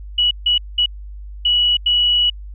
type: tone bursts at uneven times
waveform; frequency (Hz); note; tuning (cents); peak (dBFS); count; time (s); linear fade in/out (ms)
sine; 2933; F#7; -16; -12; 5; 0.18-0.31 / 0.46-0.58 / 0.78-0.86 / 1.45-1.77 / 1.86-2.3; 5
effects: added 50 Hz sine -30 dBFS peak until 2.54 s